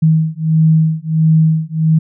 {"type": "beating tone pair", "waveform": "sine", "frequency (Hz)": [158.3, 159.8], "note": ["D#3", "D#3"], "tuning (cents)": [30, 47], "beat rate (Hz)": 1.5, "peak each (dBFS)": -12, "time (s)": [0.02, 1.99], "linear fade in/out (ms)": 10, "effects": []}